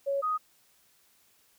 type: tone pair in turn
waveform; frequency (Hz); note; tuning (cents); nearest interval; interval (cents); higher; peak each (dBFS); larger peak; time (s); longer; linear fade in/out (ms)
sine; 556 / 1248.2; C#5 / D#6; +5 / +5; octave + major second; 1400; second; -26; neither; 0.06-0.22 / 0.22-0.38; neither; 20
effects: white hiss -65 dBFS RMS until 1.58 s